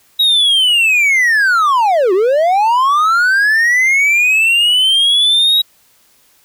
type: linear two-way sweep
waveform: triangle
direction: down then up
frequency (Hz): 3844 to 352.9 to 3844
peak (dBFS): -7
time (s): 0.19-5.62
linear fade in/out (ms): 10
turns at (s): 2.13
effects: white hiss -52 dBFS RMS until 6.44 s